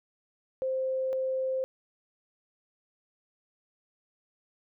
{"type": "tone pair in turn", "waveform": "sine", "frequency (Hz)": [523.3, 523.3], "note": ["C5", "C5"], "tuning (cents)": [0, 0], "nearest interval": "unison", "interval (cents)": 0, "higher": "neither", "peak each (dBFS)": [-27, -27], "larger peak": "neither", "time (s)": [[0.62, 1.13], [1.13, 1.64]], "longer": "neither", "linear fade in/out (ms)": 0, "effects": []}